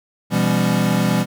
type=tone cluster; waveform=square; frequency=124.7 / 169.1 / 198.4 / 247.8 / 283.4 Hz; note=B2 / E3 / G3 / B3 / C#4; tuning=+17 / +44 / +21 / +6 / +38 cents; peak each=-24 / -21 / -20 / -25 / -28 dBFS; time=0.3-1.26 s; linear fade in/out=50 ms; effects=none